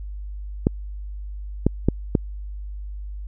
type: clicks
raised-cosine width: 3 ms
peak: -3 dBFS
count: 4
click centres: 0.669 / 1.666 / 1.886 / 2.152 s
effects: added 50 Hz sine -30 dBFS peak until 3.27 s